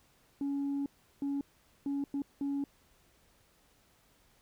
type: tone bursts at uneven times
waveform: sine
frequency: 280.4 Hz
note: C#4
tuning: 20 cents sharp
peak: -29 dBFS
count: 5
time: 0.41-0.86 / 1.22-1.41 / 1.86-2.04 / 2.14-2.22 / 2.41-2.64 s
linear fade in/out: 2 ms
effects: tanh soft clip ceiling -29 dBFS + pink hiss -67 dBFS RMS until 4.41 s